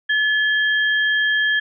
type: tone pair together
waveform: sine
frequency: 1717 / 3211 Hz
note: A6 / G7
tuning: -43 / +41 cents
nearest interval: major seventh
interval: 1084 cents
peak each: -16 / -24 dBFS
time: 0.09-1.6 s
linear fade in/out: 10 ms
effects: none